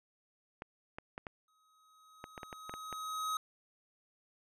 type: clicks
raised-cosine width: 0.5 ms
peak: -27 dBFS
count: 11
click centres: 0.621 / 0.985 / 1.179 / 1.268 / 2.241 / 2.378 / 2.432 / 2.528 / 2.695 / 2.739 / 2.927 s
type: tone with exponential growth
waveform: square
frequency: 1267 Hz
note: D#6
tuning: 31 cents sharp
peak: -33 dBFS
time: 1.48-3.37 s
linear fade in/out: 2 ms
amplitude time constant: 410 ms
effects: low-pass 12000 Hz 12 dB/octave